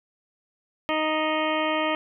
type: harmonic tone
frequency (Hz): 311.1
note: D#4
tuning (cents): 0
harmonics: 1 / 2 / 3 / 4 / 6 / 7 / 8 / 9 / 10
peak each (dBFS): -29 / -27 / -30 / -30 / -33 / -34 / -35 / -38 / -35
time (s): 0.89-1.95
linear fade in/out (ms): 0
effects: none